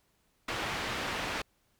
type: low-pass noise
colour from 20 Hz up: white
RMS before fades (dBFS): -35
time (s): 0.48-1.42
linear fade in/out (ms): 5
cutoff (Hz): 2500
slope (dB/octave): 12
effects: pink hiss -72 dBFS RMS until 1.79 s